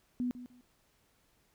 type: tone with echo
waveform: sine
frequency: 246.9 Hz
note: B3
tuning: in tune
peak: -30 dBFS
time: 0.2-0.31 s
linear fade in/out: 0 ms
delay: 150 ms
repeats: 2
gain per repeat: -13 dB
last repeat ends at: 0.61 s
effects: pink hiss -71 dBFS RMS until 1.54 s